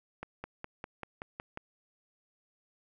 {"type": "accelerating click train", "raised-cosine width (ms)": 0.5, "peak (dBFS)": -24, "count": 8, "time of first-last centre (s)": [0.23, 1.574], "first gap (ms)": 210, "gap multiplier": 0.97, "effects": []}